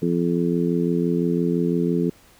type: harmonic tone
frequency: 85.9 Hz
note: F2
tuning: 28 cents flat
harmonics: 2 / 3 / 4 / 5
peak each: -22 / -24 / -25 / -26 dBFS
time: 0.02-2.1 s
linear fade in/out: 5 ms
effects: pink hiss -53 dBFS RMS until 2.39 s